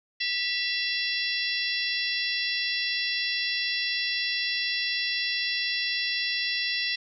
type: harmonic tone with a mistuned harmonic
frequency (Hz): 677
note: E5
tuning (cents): +46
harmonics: 3 / 4 / 5 / 6 / 7 / 8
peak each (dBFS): -31 / -32 / -33 / -34 / -34 / -35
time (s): 0.2-6.96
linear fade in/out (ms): 10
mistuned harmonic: 3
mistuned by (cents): -58
effects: none